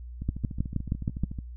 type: two click trains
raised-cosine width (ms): 5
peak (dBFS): -23 / -14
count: 17 / 7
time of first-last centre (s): 0.22-1.388 / 0.29-1.236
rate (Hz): 13.7 / 6.34
effects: noise-tail reverb RT60 0.1 s tail -24 dB re dry + added 60 Hz sine -38 dBFS peak until 1.56 s